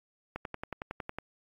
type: click train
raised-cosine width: 0.5 ms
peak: -21 dBFS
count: 10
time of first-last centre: 0.36-1.186 s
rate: 10.9 Hz
effects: AAC 64 kbps